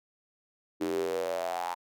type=tone with high-pass filter sweep; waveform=square; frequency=43.65 Hz; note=F1; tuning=in tune; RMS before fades=-32 dBFS; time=0.8-1.75 s; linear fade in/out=20 ms; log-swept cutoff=320 to 910 Hz; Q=7.2; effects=none